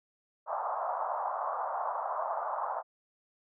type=band-pass noise; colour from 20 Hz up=pink; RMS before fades=-34 dBFS; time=0.46-2.83 s; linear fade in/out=50 ms; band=630 to 1200 Hz; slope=48 dB/octave; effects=none